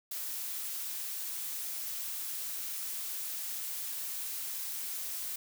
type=noise; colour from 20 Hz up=blue; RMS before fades=-38 dBFS; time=0.11-5.36 s; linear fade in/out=5 ms; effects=none